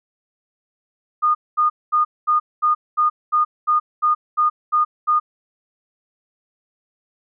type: tone bursts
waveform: sine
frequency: 1224 Hz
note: D#6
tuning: 29 cents flat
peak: -13 dBFS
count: 12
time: 1.22-5.2 s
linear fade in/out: 20 ms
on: 130 ms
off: 220 ms
effects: none